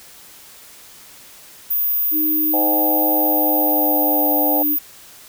sine tone, 14917 Hz, A#9, in tune, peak -16 dBFS, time 1.7-4.79 s, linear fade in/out 10 ms
sine tone with pitch glide, 309.2 to 297.5 Hz, D#4 to D4, -11 to +22 cents, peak -21 dBFS, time 2.11-4.77 s, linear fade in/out 50 ms, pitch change -67 cents, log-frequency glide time 3.06-4.28 s
sine chord, Ab dominant seventh, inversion first, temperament just, 519.1 / 623 / 747.5 / 830.6 Hz, C5 / Eb5 / Gb5 / Ab5, -14 / +2 / +17 / 0 cents, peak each -25 dBFS, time 2.53-4.63 s, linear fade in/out 10 ms
effects white hiss -43 dBFS RMS until 5.28 s

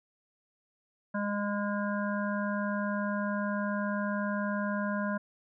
harmonic tone with a mistuned harmonic, 204.7 Hz, G#3, 25 cents flat, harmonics 1 / 3 / 5 / 7 / 8, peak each -31 / -36 / -38 / -39 / -40 dBFS, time 1.14-5.18 s, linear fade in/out 10 ms, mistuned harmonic 8, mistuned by -16 cents, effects none

